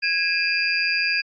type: tone cluster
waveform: sine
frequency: 1650 / 2422 / 2595 / 4814 Hz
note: G#6 / D#7 / E7 / D8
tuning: -12 / -47 / -28 / +42 cents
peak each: -25 dBFS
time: 0.02-1.22 s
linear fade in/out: 20 ms
effects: AAC 64 kbps